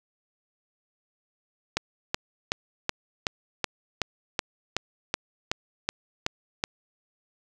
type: click train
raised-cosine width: 0.2 ms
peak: -7 dBFS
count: 14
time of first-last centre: 1.77-6.639 s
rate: 2.67 Hz
effects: none